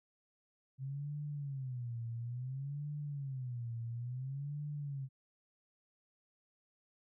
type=tone with vibrato; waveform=sine; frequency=130.81 Hz; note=C3; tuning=in tune; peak=-38 dBFS; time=0.78-5.09 s; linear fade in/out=50 ms; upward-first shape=sine; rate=0.58 Hz; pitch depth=210 cents each way; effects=none